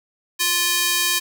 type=tone with high-pass filter; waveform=square; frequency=349.5 Hz; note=F4; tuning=1 cent sharp; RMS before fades=-20 dBFS; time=0.39-1.2 s; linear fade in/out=20 ms; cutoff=2600 Hz; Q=0.62; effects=none